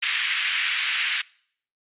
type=band-pass noise; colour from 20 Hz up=white; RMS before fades=-25 dBFS; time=0.02-1.22 s; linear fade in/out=10 ms; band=1700 to 3100 Hz; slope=24 dB/octave; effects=noise-tail reverb RT60 0.6 s tail -24 dB re dry + resampled to 8000 Hz